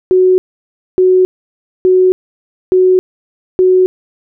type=tone bursts; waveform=sine; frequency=370 Hz; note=F#4; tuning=in tune; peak=-5 dBFS; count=5; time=0.11-3.86 s; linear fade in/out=0 ms; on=270 ms; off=600 ms; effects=none